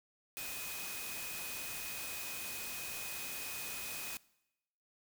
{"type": "tone in noise", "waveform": "sine", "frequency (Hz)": 2504, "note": "D#7", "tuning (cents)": 10, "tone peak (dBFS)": -47, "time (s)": [0.37, 4.17], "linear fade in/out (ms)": 0, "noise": "white", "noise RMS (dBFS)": -43, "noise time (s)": [0.37, 4.17], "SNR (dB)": -7, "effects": ["noise-tail reverb RT60 0.9 s tail -22 dB re dry"]}